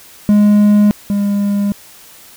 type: tone pair in turn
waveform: triangle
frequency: 207.5 / 202.4 Hz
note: G#3 / G#3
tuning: -1 / -44 cents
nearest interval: unison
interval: 43 cents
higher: first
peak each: -4 / -10 dBFS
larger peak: first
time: 0.29-0.91 / 1.1-1.72 s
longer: neither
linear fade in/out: 0 ms
effects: white hiss -40 dBFS RMS until 2.36 s